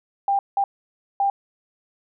sine tone bursts at uneven times, 795 Hz, G5, 24 cents sharp, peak -17 dBFS, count 3, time 0.28-0.39 / 0.57-0.64 / 1.2-1.3 s, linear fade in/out 2 ms, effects none

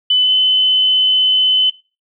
sine tone with pitch glide, 3001 to 3032 Hz, F#7 to F#7, +24 to +42 cents, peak -9 dBFS, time 0.1-1.7 s, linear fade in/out 5 ms, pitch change +18 cents, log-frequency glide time 0.21-0.3 s, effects noise-tail reverb RT60 0.3 s tail -18 dB re dry

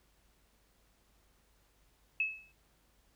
sine tone with exponential decay, 2593 Hz, E7, 29 cents flat, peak -26 dBFS, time 2.2-2.52 s, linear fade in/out 2 ms, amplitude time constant 68 ms, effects added 50 Hz sine -70 dBFS peak until 3.15 s + pink hiss -71 dBFS RMS until 3.15 s

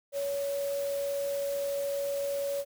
sine tone in noise, 562 Hz, C#5, 24 cents sharp, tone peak -29 dBFS, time 0.12-2.65 s, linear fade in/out 50 ms, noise white, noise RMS -44 dBFS, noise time 0.12-2.65 s, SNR +12 dB, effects none

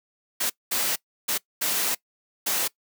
white noise bursts at uneven times, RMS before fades -25 dBFS, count 5, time 0.4-0.5 / 0.71-0.96 / 1.28-1.38 / 1.61-1.95 / 2.46-2.68 s, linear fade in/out 10 ms, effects noise-tail reverb RT60 0.1 s tail -22 dB re dry + high-pass 200 Hz 12 dB/octave

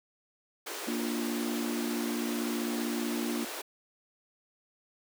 pink high-pass noise, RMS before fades -39 dBFS, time 0.66-3.62 s, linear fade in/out 10 ms, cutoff 320 Hz, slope 48 dB/octave
sine chord, Bb major, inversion none, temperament equal, 233.1 / 293.7 / 349.2 Hz, Bb3 / D4 / F4, 0 / 0 / 0 cents, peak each -33 / -36 / -37 dBFS, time 0.87-3.45 s, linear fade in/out 10 ms
effects none

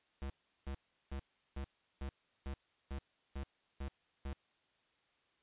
square tone bursts, 68.4 Hz, C#2, 23 cents flat, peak -40 dBFS, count 10, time 0.22-4.33 s, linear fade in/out 0 ms, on 78 ms, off 370 ms, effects white hiss -75 dBFS RMS until 5.42 s + resampled to 8000 Hz

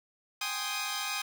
10% pulse chord, Ab major seventh, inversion third, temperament equal, 784 / 830.6 / 1046.5 / 1244.5 Hz, G5 / Ab5 / C6 / Eb6, 0 / 0 / 0 / 0 cents, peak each -31 / -31 / -31 / -27 dBFS, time 0.41-1.22 s, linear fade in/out 5 ms, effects none

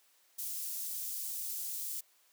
white high-pass noise, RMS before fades -39 dBFS, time 0.38-2.01 s, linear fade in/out 10 ms, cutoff 7000 Hz, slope 12 dB/octave, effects white hiss -68 dBFS RMS until 2.32 s + high-pass 400 Hz 12 dB/octave

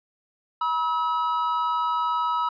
triangle tone pair together, 967.1 / 1289 Hz, B5 / E6, -37 / -39 cents, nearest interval perfect fourth, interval 498 cents, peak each -23 / -23 dBFS, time 0.61-2.49 s, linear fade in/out 5 ms, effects resampled to 11025 Hz

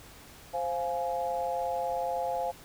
sine chord, F minor, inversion second, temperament just, 523.8 / 698.5 / 838.1 Hz, C5 / F5 / Ab5, +2 / 0 / +16 cents, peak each -33 / -32 / -34 dBFS, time 0.53-2.52 s, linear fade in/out 20 ms, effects pink hiss -51 dBFS RMS until 2.64 s

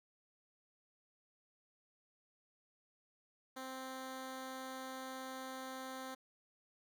10% pulse tone, 261.6 Hz, C4, in tune, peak -36 dBFS, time 3.56-6.15 s, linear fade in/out 10 ms, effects none

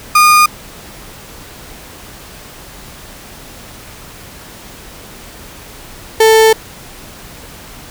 35% pulse tone pair in turn, 1221 / 442.5 Hz, D#6 / A4, -33 / +10 cents, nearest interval octave + tritone, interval 1757 cents, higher first, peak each -3 dBFS, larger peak neither, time 0.15-0.46 / 6.2-6.53 s, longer second, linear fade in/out 5 ms, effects pink hiss -34 dBFS RMS until 7.9 s

